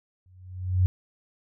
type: tone with exponential growth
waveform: sine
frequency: 91.8 Hz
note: F#2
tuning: 13 cents flat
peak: -15 dBFS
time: 0.26-0.86 s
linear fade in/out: 0 ms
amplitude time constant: 130 ms
effects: none